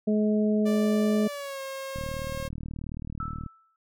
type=harmonic tone; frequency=212.3 Hz; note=G#3; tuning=38 cents sharp; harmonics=1 / 2 / 3; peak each=-22 / -28 / -32 dBFS; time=0.07-1.28 s; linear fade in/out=10 ms
type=tone with pitch glide; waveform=sawtooth; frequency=587.3 to 538.6 Hz; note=D5 to C#5; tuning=0 to -50 cents; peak=-30 dBFS; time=0.65-2.49 s; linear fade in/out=20 ms; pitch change=-150 cents; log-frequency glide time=1.25-1.61 s
type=click train; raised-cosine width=5 ms; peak=-24 dBFS; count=59; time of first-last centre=1.96-3.463 s; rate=38.6 Hz
type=tone with exponential decay; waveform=sine; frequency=1318.5 Hz; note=E6; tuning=in tune; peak=-30 dBFS; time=3.2-3.76 s; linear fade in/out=2 ms; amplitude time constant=120 ms
effects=none

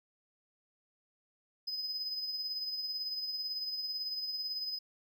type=tone with tremolo; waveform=triangle; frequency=5030 Hz; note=D#8; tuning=18 cents sharp; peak=-31 dBFS; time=1.67-4.79 s; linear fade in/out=10 ms; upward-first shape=triangle; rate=18 Hz; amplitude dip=55%; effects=tanh soft clip ceiling -27 dBFS

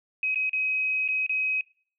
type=tone with dropouts; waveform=sine; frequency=2534 Hz; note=D#7; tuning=31 cents sharp; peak=-23 dBFS; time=0.23-1.61 s; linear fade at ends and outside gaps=2 ms; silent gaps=0.346-0.357 / 0.495-0.531 / 1.079-1.086 / 1.265-1.294 s; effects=noise-tail reverb RT60 0.5 s tail -24 dB re dry

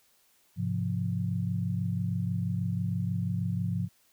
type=chord; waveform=sine; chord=F minor; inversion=first; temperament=equal with one note detuned; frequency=104.61 / 130.81 / 174.61 Hz; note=Ab2 / C3 / F3; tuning=+13 / 0 / 0 cents; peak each=-31 / -34 / -31 dBFS; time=0.56-3.89 s; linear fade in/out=50 ms; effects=white hiss -66 dBFS RMS until 4.12 s

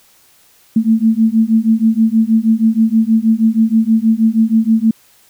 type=beating tone pair; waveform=sine; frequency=220 / 226.3 Hz; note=A3 / A3; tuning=0 / +49 cents; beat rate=6.3 Hz; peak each=-12 dBFS; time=0.76-4.91 s; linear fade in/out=5 ms; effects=white hiss -50 dBFS RMS until 5.29 s

